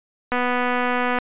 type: click train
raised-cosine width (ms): 0.5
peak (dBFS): -8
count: 215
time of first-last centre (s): 0.32-1.186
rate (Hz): 247
effects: resampled to 8000 Hz